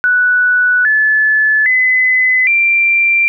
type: tone with pitch steps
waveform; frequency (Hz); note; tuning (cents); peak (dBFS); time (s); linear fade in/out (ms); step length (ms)
sine; 1480 / 1729.8 / 2022 / 2363; F#6 / A6 / B6 / D7; 0 / -30 / +40 / +10; -8; 0.04-3.28; 0; 810
effects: none